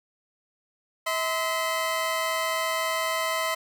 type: tone pair together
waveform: 20% pulse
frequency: 645 / 1029.4 Hz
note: E5 / C6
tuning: -38 / -29 cents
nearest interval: minor sixth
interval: 809 cents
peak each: -23 dBFS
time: 1.06-3.55 s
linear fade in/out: 10 ms
effects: none